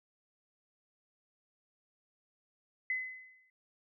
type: tone with exponential decay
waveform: sine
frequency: 2030 Hz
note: B6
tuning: 47 cents sharp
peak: -29 dBFS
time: 2.9-3.5 s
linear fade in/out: 2 ms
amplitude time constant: 130 ms
effects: none